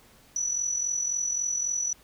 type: tone with amplitude modulation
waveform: sine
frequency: 5920 Hz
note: F#8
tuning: in tune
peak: -23 dBFS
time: 0.36-1.93 s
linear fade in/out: 2 ms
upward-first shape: sine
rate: 43.7 Hz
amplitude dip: 60%
effects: pink hiss -57 dBFS RMS until 2.03 s